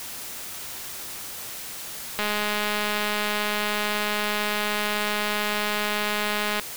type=click train; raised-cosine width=0.3 ms; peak=-10 dBFS; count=922; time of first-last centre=2.19-6.597 s; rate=209 Hz; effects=white hiss -36 dBFS RMS until 6.76 s

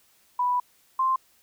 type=tone pair in turn; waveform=sine; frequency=987 / 1050.2 Hz; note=B5 / C6; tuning=-1 / +6 cents; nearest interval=minor second; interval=107 cents; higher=second; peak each=-21 / -20 dBFS; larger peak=second; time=0.39-0.6 / 0.99-1.16 s; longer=first; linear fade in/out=5 ms; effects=white hiss -62 dBFS RMS until 1.42 s

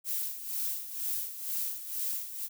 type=noise with tremolo; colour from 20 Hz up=violet; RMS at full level=-32 dBFS; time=0.04-2.49 s; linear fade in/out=50 ms; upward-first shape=sine; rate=2.1 Hz; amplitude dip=70%; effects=none

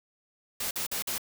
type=noise bursts; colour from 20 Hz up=white; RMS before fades=-32 dBFS; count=4; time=0.6-1.181 s; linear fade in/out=5 ms; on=110 ms; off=47 ms; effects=none

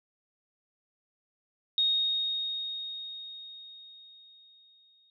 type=tone with exponential decay; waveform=sine; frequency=3727 Hz; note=A#7; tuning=1 cent flat; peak=-22 dBFS; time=1.78-5.1 s; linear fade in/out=1 ms; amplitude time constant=720 ms; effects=none

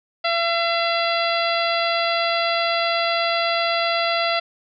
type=harmonic tone; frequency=677 Hz; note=E5; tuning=46 cents sharp; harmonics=1 / 2 / 3 / 4 / 5 / 6 / 7; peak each=-22 / -25 / -27 / -28 / -29 / -30 / -30 dBFS; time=0.24-4.4 s; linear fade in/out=10 ms; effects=none

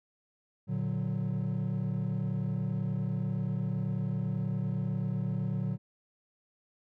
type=chord; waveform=triangle; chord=Bb augmented; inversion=none; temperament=equal; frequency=116.54 / 146.83 / 185 Hz; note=Bb2 / D3 / F#3; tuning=0 / 0 / 0 cents; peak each=-31 dBFS; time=0.67-5.78 s; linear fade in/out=50 ms; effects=tanh soft clip ceiling -22 dBFS

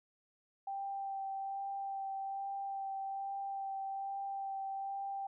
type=tone with vibrato; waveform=sine; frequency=784 Hz; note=G5; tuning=in tune; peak=-37 dBFS; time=0.67-5.27 s; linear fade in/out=5 ms; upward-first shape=sine; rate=1.2 Hz; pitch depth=12 cents each way; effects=none

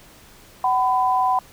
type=tone pair together; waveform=sine; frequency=753.8 / 1003 Hz; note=F#5 / B5; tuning=+32 / +26 cents; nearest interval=perfect fourth; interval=494 cents; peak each=-19 dBFS; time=0.64-1.39 s; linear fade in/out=2 ms; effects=pink hiss -48 dBFS RMS until 1.52 s

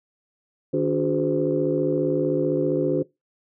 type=tone cluster; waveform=sine; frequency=152 / 288.2 / 362.6 / 417.9 / 514 Hz; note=D#3 / D4 / F#4 / G#4 / C5; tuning=-40 / -33 / -35 / +11 / -31 cents; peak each=-28 / -24 / -24 / -27 / -26 dBFS; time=0.73-3.03 s; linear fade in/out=10 ms; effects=noise-tail reverb RT60 0.2 s tail -21 dB re dry + tanh soft clip ceiling -9 dBFS

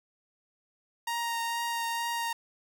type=tone with vibrato; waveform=sawtooth; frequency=932.3 Hz; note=A#5; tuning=in tune; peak=-26 dBFS; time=1.07-2.33 s; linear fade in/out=5 ms; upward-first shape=triangle; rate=2.2 Hz; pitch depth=14 cents each way; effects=none

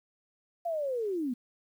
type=linear sweep; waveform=sine; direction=down; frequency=698.5 to 230 Hz; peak=-29 dBFS; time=0.65-1.34 s; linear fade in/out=10 ms; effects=10-bit

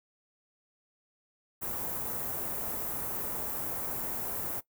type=band-stop noise; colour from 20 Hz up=white; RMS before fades=-35 dBFS; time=1.61-4.61 s; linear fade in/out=20 ms; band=960 to 16000 Hz; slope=12 dB/octave; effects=noise-tail reverb RT60 0.1 s tail -19 dB re dry

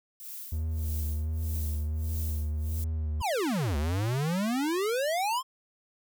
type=noise with tremolo; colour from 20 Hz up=violet; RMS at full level=-40 dBFS; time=0.2-2.84 s; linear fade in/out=0 ms; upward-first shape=sine; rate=1.6 Hz; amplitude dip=95%
type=tone with vibrato; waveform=triangle; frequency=77.78 Hz; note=D#2; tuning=in tune; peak=-26 dBFS; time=0.52-3.22 s; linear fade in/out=5 ms; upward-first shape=sine; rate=1.4 Hz; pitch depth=47 cents each way
type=exponential two-way sweep; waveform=square; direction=down then up; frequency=1084 to 69.5 to 1084 Hz; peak=-27 dBFS; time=3.2-5.43 s; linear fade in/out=50 ms; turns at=3.77 s
effects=none

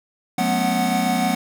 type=tone cluster; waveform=square; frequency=182 / 215.4 / 244.7 / 270.7 / 741 Hz; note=F#3 / A3 / B3 / C#4 / F#5; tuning=-28 / -37 / -16 / -41 / +2 cents; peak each=-26 / -26 / -25 / -30 / -23 dBFS; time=0.38-1.35 s; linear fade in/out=5 ms; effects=none

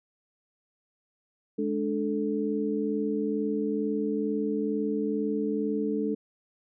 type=tone cluster; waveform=sine; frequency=211.3 / 293.5 / 438.2 Hz; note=G#3 / D4 / A4; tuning=+30 / -1 / -7 cents; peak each=-30 dBFS; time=1.58-6.15 s; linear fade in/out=10 ms; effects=none

